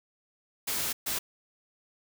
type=noise bursts at uneven times; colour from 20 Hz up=white; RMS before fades=-31 dBFS; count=2; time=0.67-0.93 / 1.06-1.19 s; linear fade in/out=10 ms; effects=none